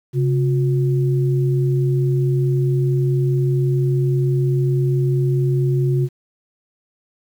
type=tone pair together; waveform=sine; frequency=134.62 / 359.4 Hz; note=C3 / F4; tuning=+50 / +50 cents; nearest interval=octave + perfect fourth; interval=1700 cents; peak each=-15 / -23 dBFS; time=0.13-6.09 s; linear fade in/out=50 ms; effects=8-bit